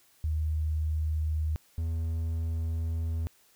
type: tone pair in turn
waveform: sine / triangle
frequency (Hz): 77.78 / 81.74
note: D#2 / E2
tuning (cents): 0 / -14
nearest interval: minor second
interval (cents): 86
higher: second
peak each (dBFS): -26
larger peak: neither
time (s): 0.24-1.56 / 1.78-3.27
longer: second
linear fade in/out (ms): 0
effects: white hiss -63 dBFS RMS until 3.55 s